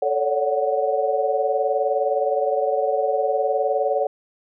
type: chord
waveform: sine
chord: D major seventh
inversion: second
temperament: equal with one note detuned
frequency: 440 / 554.4 / 573.9 / 740 Hz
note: A4 / C#5 / D5 / F#5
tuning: 0 / 0 / -40 / 0 cents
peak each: -24 dBFS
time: 0.02-4.07 s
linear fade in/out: 5 ms
effects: none